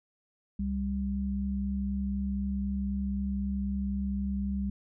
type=tone pair together; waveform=sine; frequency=67.41 / 198.3 Hz; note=C#2 / G3; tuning=-48 / +20 cents; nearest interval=octave + perfect fifth; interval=1868 cents; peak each=-33 / -30 dBFS; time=0.59-4.7 s; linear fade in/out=5 ms; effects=none